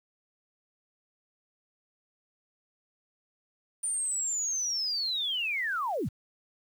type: linear sweep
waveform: sine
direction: down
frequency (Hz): 9190 to 68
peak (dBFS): -28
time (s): 3.83-6.09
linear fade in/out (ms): 10
effects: 9-bit